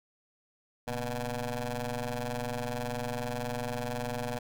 15% pulse ring-modulated tone, 124.3 Hz, B2, 12 cents sharp, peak -23 dBFS, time 0.87-4.39 s, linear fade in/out 10 ms, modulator 362 Hz, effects none

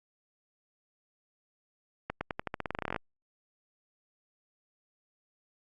accelerating click train, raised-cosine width 0.5 ms, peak -17 dBFS, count 18, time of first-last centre 2.1-2.962 s, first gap 110 ms, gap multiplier 0.89, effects Opus 48 kbps

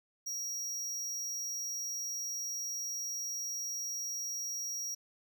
square tone, 5680 Hz, F8, 28 cents sharp, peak -36 dBFS, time 0.26-4.95 s, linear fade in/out 10 ms, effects none

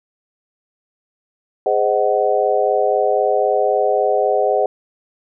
sine chord, Ab dominant seventh, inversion none, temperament just, 415.3 / 519.1 / 623 / 747.5 Hz, Ab4 / C5 / Eb5 / Gb5, 0 / -14 / +2 / +17 cents, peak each -19 dBFS, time 1.66-4.66 s, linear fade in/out 2 ms, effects none

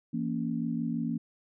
sine chord, A# diminished, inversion second, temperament just, 167.82 / 233.1 / 279.7 Hz, E3 / A#3 / C#4, +31 / 0 / +16 cents, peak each -34 / -31 / -35 dBFS, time 0.13-1.18 s, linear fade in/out 10 ms, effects none

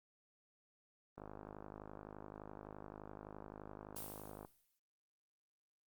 click train, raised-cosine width 1 ms, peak -35 dBFS, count 170, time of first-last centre 1.18-4.449 s, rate 51.7 Hz
blue noise with exponential decay, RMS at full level -45 dBFS, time 3.96-4.79 s, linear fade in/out 5 ms, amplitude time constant 180 ms
effects noise-tail reverb RT60 0.4 s tail -23 dB re dry + Opus 32 kbps

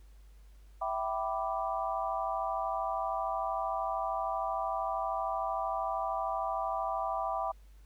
sine chord, E minor seventh, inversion none, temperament equal with one note detuned, 659.3 / 772.3 / 987.8 / 1174.7 Hz, E5 / G5 / B5 / D6, 0 / -26 / 0 / 0 cents, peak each -36 / -35 / -37 / -37 dBFS, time 0.81-7.52 s, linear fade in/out 10 ms, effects added 50 Hz sine -52 dBFS peak until 7.85 s + pink hiss -69 dBFS RMS until 7.85 s

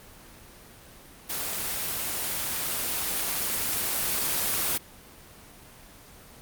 white noise with level ramp, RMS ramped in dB -31 to -26 dBFS, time 1.29-4.78 s, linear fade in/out 10 ms, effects pink hiss -49 dBFS RMS until 6.41 s + Opus 24 kbps

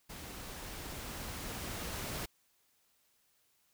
pink noise with level ramp, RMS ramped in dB -47 to -39 dBFS, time 0.09-2.26 s, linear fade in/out 10 ms, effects white hiss -73 dBFS RMS until 3.73 s

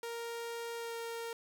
sawtooth tone with pitch glide, 466.2 to 462.4 Hz, A#4 to A#4, 0 to -14 cents, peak -35 dBFS, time 0.03-1.33 s, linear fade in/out 2 ms, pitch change -14 cents, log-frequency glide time 0.76-0.94 s, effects 11-bit

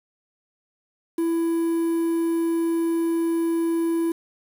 triangle tone with quantisation, 332.6 Hz, E4, 16 cents sharp, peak -18 dBFS, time 1.18-4.12 s, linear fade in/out 5 ms, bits 7, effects none

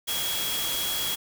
sine tone in noise, 3322 Hz, G#7, in tune, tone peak -30 dBFS, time 0.07-1.16 s, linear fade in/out 20 ms, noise white, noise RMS -30 dBFS, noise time 0.07-1.16 s, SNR -3 dB, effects none

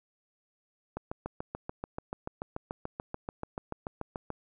click train, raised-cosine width 1 ms, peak -21 dBFS, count 24, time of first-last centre 0.97-4.303 s, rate 6.9 Hz, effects none

